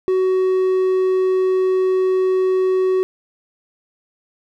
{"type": "tone", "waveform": "triangle", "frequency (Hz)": 374, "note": "F#4", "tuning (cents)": 19, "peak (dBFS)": -12, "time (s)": [0.08, 3.03], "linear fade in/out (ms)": 0, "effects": []}